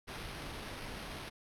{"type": "noise with sample-and-hold", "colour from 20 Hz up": "pink", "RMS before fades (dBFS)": -44, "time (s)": [0.07, 1.3], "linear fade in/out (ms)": 20, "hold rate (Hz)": 7350, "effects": ["low-pass 12000 Hz 12 dB/octave"]}